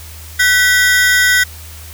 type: ring-modulated tone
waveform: 40% pulse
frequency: 1730 Hz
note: A6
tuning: 30 cents flat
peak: -5 dBFS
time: 0.39-1.44 s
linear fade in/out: 10 ms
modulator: 223 Hz
effects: added 79 Hz sine -32 dBFS peak until 1.93 s + white hiss -36 dBFS RMS until 1.93 s